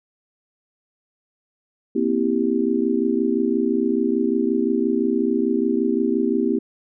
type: chord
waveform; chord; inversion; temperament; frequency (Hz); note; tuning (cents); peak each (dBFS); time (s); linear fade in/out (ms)
sine; C dominant seventh; third; just; 235.5 / 261.6 / 327 / 392.4; Bb3 / C4 / E4 / G4; +18 / 0 / -14 / +2; -23; 1.95-6.59; 10
effects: none